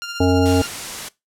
15% pulse tone with tremolo, 1396.9 Hz, F6, in tune, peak -19 dBFS, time 0.02-0.67 s, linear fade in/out 0 ms, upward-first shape sine, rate 15 Hz, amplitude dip 45%
harmonic tone, 91.1 Hz, F#2, 26 cents flat, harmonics 1 / 3 / 5 / 7 / 9, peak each -18 / -16 / -18 / -25 / -24 dBFS, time 0.2-0.62 s, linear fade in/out 5 ms
white noise, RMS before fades -29 dBFS, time 0.45-1.09 s, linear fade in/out 10 ms
effects noise-tail reverb RT60 0.2 s tail -20 dB re dry + low-pass 10000 Hz 12 dB/octave

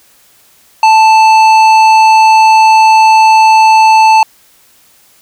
sine tone with tanh clipping, 880 Hz, A5, in tune, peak -4 dBFS, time 0.83-4.23 s, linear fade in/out 2 ms, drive 13 dB, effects white hiss -46 dBFS RMS until 5.21 s

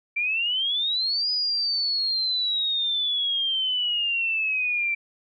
sine exponential two-way sweep, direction up then down, 2337 to 4978 to 2337 Hz, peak -22 dBFS, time 0.16-4.95 s, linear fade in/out 10 ms, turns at 1.31 s, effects none

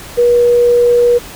sine tone, 481.5 Hz, B4, 44 cents flat, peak -6 dBFS, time 0.17-1.19 s, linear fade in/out 20 ms, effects pink hiss -31 dBFS RMS until 1.35 s

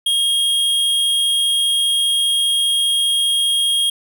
square tone, 3255 Hz, G#7, 36 cents flat, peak -15 dBFS, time 0.06-3.9 s, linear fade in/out 5 ms, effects none

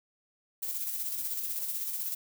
violet noise with tremolo, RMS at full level -33 dBFS, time 0.62-2.15 s, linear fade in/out 10 ms, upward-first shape square, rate 16 Hz, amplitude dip 35%, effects none

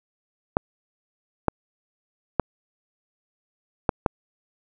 clicks, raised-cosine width 1 ms, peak -4 dBFS, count 5, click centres 0.569 / 1.483 / 2.397 / 3.892 / 4.062 s, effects none

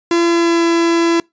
45% pulse tone with pitch glide, 340 to 336.1 Hz, F4 to E4, -46 to +34 cents, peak -11 dBFS, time 0.11-1.2 s, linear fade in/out 2 ms, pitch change -20 cents, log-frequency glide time 0.24-0.64 s, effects noise-tail reverb RT60 0.2 s tail -26 dB re dry + resampled to 16000 Hz

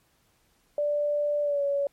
sine tone with pitch glide, 587 to 564.1 Hz, D5 to C#5, -1 to +30 cents, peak -23 dBFS, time 0.78-1.87 s, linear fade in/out 2 ms, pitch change -69 cents, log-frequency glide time 1.42-1.63 s, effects pink hiss -67 dBFS RMS until 1.92 s + MP3 64 kbps

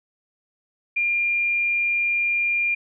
sine tone, 2400 Hz, D7, 37 cents sharp, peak -19 dBFS, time 0.96-2.75 s, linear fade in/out 10 ms, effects none

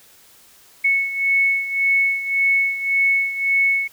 sine beating tone pair, 2205 / 2206.8 Hz, C#7 / C#7, -10 / -8 cents, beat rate 1.8 Hz, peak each -17 / -22 dBFS, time 0.84-3.88 s, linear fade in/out 10 ms, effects white hiss -50 dBFS RMS until 3.92 s

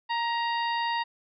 harmonic tone with a mistuned harmonic, 932.3 Hz, A#5, in tune, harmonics 1 / 2 / 3 / 4 / 5, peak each -27 / -33 / -37 / -39 / -41 dBFS, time 0.09-1.04 s, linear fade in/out 20 ms, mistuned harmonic 2, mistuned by +26 cents, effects none

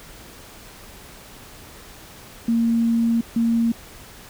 sine tone pair in turn, 230.8 / 230.8 Hz, A#3 / A#3, -17 / -17 cents, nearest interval unison, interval 0 cents, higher neither, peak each -16 dBFS, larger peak neither, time 2.48-3.21 / 3.36-3.72 s, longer first, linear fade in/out 5 ms, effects pink hiss -43 dBFS RMS until 4.29 s

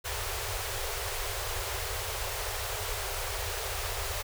pink band-stop noise, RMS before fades -34 dBFS, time 0.04-4.23 s, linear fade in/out 20 ms, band 110 to 380 Hz, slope 96 dB/octave, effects none

